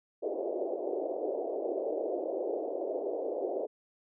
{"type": "band-pass noise", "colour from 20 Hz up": "pink", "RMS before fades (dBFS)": -34, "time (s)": [0.22, 3.67], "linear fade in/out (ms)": 20, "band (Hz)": [340, 660], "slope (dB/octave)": 48, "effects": []}